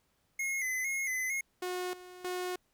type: tone with vibrato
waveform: square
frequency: 2093 Hz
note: C7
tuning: in tune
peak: -32 dBFS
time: 0.39-1.41 s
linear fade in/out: 5 ms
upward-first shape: square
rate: 2.2 Hz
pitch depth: 54 cents each way
type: tone with tremolo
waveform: sawtooth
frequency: 362.6 Hz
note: F#4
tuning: 35 cents flat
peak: -30 dBFS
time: 1.62-2.56 s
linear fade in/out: 5 ms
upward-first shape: square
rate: 1.6 Hz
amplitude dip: 80%
effects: pink hiss -74 dBFS RMS until 2.73 s